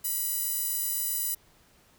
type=tone with high-pass filter; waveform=sawtooth; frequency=987.8 Hz; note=B5; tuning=in tune; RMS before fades=-30 dBFS; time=0.04-1.35 s; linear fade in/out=10 ms; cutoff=11000 Hz; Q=1; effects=pink hiss -61 dBFS RMS until 1.98 s